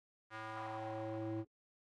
square tone with band-pass filter sweep, 110 Hz, A2, in tune, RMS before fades -43 dBFS, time 0.3-1.45 s, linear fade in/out 50 ms, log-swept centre 1500 to 310 Hz, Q 1.7, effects AAC 32 kbps

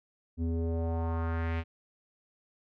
square tone with low-pass filter sweep, 82.6 Hz, E2, 4 cents sharp, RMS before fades -31 dBFS, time 0.37-1.64 s, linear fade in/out 50 ms, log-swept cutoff 270 to 2600 Hz, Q 2.2, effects none

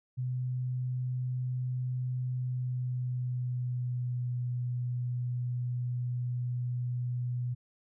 sine tone with pitch glide, 126.3 to 123.13 Hz, B2 to B2, +39 to -5 cents, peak -30 dBFS, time 0.17-7.55 s, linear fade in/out 20 ms, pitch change -44 cents, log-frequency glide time 2.32-4.36 s, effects none

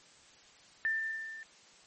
sine tone with level ramp, 1785 Hz, A6, 24 cents sharp, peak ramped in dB -27 to -44 dBFS, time 0.85-1.43 s, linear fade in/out 0 ms, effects white hiss -59 dBFS RMS until 1.86 s + MP3 32 kbps

